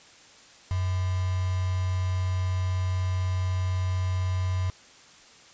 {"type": "tone with quantisation", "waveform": "sine", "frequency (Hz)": 92, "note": "F#2", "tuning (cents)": -9, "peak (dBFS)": -24, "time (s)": [0.71, 4.7], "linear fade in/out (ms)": 0, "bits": 6, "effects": ["white hiss -52 dBFS RMS until 5.53 s", "resampled to 16000 Hz"]}